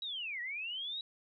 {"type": "linear two-way sweep", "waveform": "sine", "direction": "down then up", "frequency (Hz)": [3900, 1873, 3900], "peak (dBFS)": -37, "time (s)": [0.02, 1.01], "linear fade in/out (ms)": 2, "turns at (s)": 0.41, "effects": []}